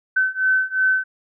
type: beating tone pair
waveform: sine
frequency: 1524 / 1526.8 Hz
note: G6 / G6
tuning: -49 / -46 cents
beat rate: 2.8 Hz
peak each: -20 / -19 dBFS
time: 0.16-1.04 s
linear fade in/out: 10 ms
effects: none